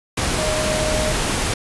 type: tone in noise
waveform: sine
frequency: 619 Hz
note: D#5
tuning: 9 cents flat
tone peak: -22 dBFS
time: 0.38-1.12 s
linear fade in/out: 5 ms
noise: pink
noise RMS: -21 dBFS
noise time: 0.17-1.54 s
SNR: -4 dB
effects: resampled to 24000 Hz